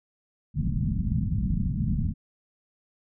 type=low-pass noise; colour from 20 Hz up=white; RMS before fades=-26 dBFS; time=0.54-2.14 s; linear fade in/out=50 ms; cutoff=210 Hz; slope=48 dB/octave; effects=none